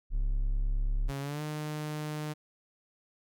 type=tone; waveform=triangle; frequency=34.72 Hz; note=C#1; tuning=4 cents sharp; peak=-24 dBFS; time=0.1-1.12 s; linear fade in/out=50 ms
type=tone with pitch glide; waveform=sawtooth; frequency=138.4 to 151.8 Hz; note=C#3 to D#3; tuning=-2 to -42 cents; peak=-30 dBFS; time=1.08-2.34 s; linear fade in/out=20 ms; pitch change=+160 cents; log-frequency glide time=1.2-1.42 s
effects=none